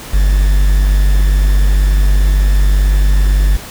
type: tone with quantisation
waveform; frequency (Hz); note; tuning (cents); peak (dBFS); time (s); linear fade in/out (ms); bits
triangle; 49; G1; 0; -5; 0.13-3.57; 10; 5
effects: pink hiss -30 dBFS RMS until 3.7 s